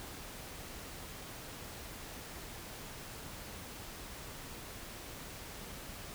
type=silence; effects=pink hiss -47 dBFS RMS until 6.14 s